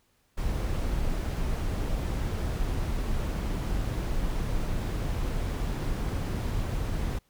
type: noise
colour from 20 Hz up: brown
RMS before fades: -29 dBFS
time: 0.37-7.19 s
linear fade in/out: 10 ms
effects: pink hiss -69 dBFS RMS until 7.29 s